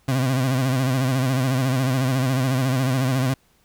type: tone with vibrato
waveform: 30% pulse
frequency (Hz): 130.4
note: C3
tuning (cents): -5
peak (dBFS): -16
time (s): 0.08-3.34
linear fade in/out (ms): 5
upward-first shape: sine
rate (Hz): 14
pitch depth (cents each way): 77
effects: pink hiss -61 dBFS RMS until 3.64 s